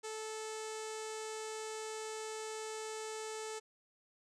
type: tone with low-pass filter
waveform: sawtooth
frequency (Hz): 436.9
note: A4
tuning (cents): -12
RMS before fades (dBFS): -43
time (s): 0.03-3.6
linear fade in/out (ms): 20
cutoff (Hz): 7700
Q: 3.2
effects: none